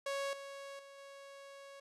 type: tone with level steps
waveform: sawtooth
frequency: 554.4 Hz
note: C#5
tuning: in tune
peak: -32 / -42 / -49 / -47 dBFS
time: 0.06-1.8 s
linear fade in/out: 5 ms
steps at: 0.33 / 0.79 / 0.98 s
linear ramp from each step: 2 ms
effects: low-pass 9000 Hz 12 dB/octave